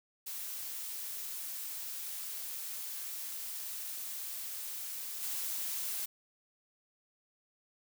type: noise with level steps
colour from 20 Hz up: blue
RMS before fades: -41 / -37 dBFS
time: 0.26-6.06 s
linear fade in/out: 10 ms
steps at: 5.22 s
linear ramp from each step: 10 ms
effects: none